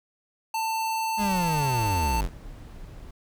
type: tone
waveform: square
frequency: 891 Hz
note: A5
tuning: 22 cents sharp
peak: -26 dBFS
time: 0.54-2.21 s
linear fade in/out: 5 ms
type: linear sweep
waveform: 45% pulse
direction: down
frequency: 213.6 to 36.75 Hz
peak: -25 dBFS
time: 1.17-2.3 s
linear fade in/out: 50 ms
type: noise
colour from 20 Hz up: brown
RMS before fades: -41 dBFS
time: 1.19-3.11 s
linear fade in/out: 5 ms
effects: none